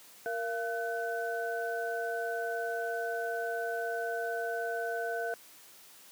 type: tone cluster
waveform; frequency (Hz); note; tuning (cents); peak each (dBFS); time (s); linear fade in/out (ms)
sine; 464.6 / 685 / 1508; A#4 / F5 / F#6; -6 / -34 / +32; -36 / -35 / -37; 0.26-5.34; 0
effects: white hiss -55 dBFS RMS until 6.11 s + high-pass 150 Hz 12 dB/octave